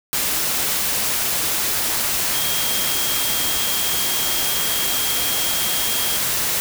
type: tone in noise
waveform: sine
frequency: 3241 Hz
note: G#7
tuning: 43 cents flat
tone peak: -27 dBFS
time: 2.34-6.17 s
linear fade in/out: 0 ms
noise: white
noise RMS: -21 dBFS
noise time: 0.13-6.6 s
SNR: -9 dB
effects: none